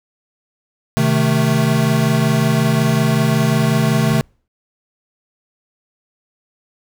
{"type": "chord", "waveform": "square", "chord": "A diminished", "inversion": "first", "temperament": "equal with one note detuned", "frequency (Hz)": [130.13, 155.56, 220], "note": ["C3", "Eb3", "A3"], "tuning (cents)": [-9, 0, 0], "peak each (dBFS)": -18, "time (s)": [0.97, 4.21], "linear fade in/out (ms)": 0}
{"type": "noise with exponential decay", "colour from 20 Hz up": "brown", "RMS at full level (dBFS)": -33, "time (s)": [4.09, 4.48], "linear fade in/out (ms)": 1, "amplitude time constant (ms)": 83}
{"effects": []}